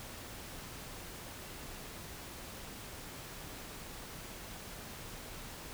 silence, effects pink hiss -47 dBFS RMS until 5.73 s

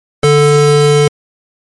square tone pair together, 146.73 / 440 Hz, D3 / A4, -1 / 0 cents, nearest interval octave + perfect fifth, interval 1901 cents, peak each -10 dBFS, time 0.23-1.08 s, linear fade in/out 5 ms, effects MP3 48 kbps

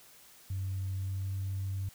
sine tone with pitch glide, 95.3 to 96.46 Hz, G2 to G2, -48 to -27 cents, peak -31 dBFS, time 0.5-1.89 s, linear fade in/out 5 ms, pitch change +21 cents, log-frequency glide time 0.99-1.36 s, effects tanh soft clip ceiling -28 dBFS + white hiss -57 dBFS RMS until 1.94 s

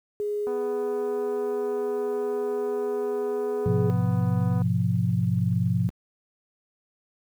sine tone with pitch glide, 415.3 to 418.4 Hz, G#4 to G#4, 0 to +13 cents, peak -25 dBFS, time 0.2-3.9 s, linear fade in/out 0 ms, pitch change +13 cents, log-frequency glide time 3.26-3.48 s
click train, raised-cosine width 1 ms, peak -25 dBFS, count 1030, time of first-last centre 0.47-4.619 s, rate 248 Hz
sine chord, F diminished, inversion first, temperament just, 104.77 / 125.72 / 174.61 Hz, Ab2 / Cb3 / F3, +16 / +31 / 0 cents, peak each -25 dBFS, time 3.66-5.89 s, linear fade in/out 0 ms
effects high-pass 60 Hz 12 dB/octave + 9-bit

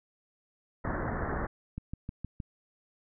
pink low-pass noise, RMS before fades -33 dBFS, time 0.84-1.47 s, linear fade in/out 10 ms, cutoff 1900 Hz, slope 96 dB/octave
click train, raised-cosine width 5 ms, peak -24 dBFS, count 5, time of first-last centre 1.78-2.402 s, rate 6.43 Hz
effects none

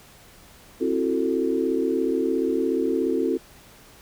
sine chord, F# half-diminished seventh, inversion second, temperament just, 266.4 / 333 / 370 / 444 Hz, C4 / E4 / F#4 / A4, +31 / +18 / 0 / +16 cents, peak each -26 dBFS, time 0.8-3.38 s, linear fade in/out 20 ms, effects pink hiss -50 dBFS RMS until 4.01 s

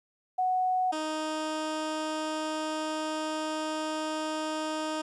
sine / 15% pulse tone pair in turn, 740 / 311.1 Hz, F#5 / D#4, 0 / 0 cents, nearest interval octave + minor third, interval 1500 cents, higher first, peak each -24 dBFS, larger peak neither, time 0.38-0.92 / 0.92-5.02 s, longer second, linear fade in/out 10 ms, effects resampled to 22050 Hz + 11-bit

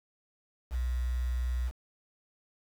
sine tone with quantisation, 61.74 Hz, B1, in tune, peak -28 dBFS, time 0.7-1.72 s, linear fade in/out 50 ms, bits 8, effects none

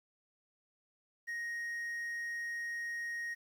triangle tone, 1873 Hz, A#6, 8 cents sharp, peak -35 dBFS, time 1.27-3.35 s, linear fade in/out 20 ms, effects 11-bit

